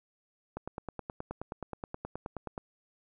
click train, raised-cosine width 1 ms, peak -23 dBFS, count 20, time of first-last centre 0.57-2.578 s, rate 9.46 Hz, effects none

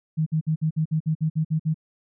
sine tone bursts, 157.4 Hz, D#3, 20 cents sharp, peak -19 dBFS, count 11, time 0.17-1.744 s, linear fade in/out 20 ms, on 94 ms, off 54 ms, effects none

